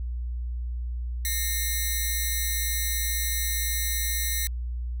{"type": "ring-modulated tone", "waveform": "5% pulse", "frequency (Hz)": 1981, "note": "B6", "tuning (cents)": 5, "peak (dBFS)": -13, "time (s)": [1.25, 4.47], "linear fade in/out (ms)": 0, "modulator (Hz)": 147, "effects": ["added 60 Hz sine -28 dBFS peak until 5 s"]}